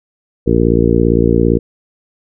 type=harmonic tone; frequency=57.6 Hz; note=A#1; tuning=20 cents flat; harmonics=1 / 2 / 3 / 4 / 5 / 6 / 7 / 8; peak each=-17 / -17 / -17 / -17 / -17 / -17 / -17 / -17 dBFS; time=0.46-1.59 s; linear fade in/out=20 ms; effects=none